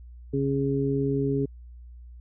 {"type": "harmonic tone", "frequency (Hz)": 137.9, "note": "C#3", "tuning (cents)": -9, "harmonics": [1, 2, 3], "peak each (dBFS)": [-27, -27, -27], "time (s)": [0.33, 1.46], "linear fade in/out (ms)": 10, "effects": ["added 60 Hz sine -42 dBFS peak until 2.2 s"]}